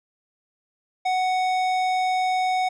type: tone with tanh clipping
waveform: sine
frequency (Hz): 742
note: F#5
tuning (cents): +5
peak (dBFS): -22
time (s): 1.05-2.69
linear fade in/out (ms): 10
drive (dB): 15
effects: none